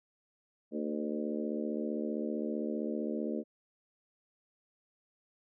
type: harmonic tone with a mistuned harmonic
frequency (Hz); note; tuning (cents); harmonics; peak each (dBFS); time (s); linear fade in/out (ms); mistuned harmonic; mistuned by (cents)
75.4; D2; +46; 3 / 4 / 5 / 6 / 7 / 8; -36 / -38 / -40 / -42 / -43 / -44; 0.71-3.44; 50; 7; -25
effects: none